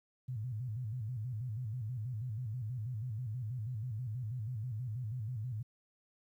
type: tone with vibrato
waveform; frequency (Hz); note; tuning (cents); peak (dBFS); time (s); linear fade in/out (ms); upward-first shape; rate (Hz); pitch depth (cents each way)
sine; 116.54; A#2; 0; -36; 0.28-5.63; 10; square; 6.2; 150
effects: 12-bit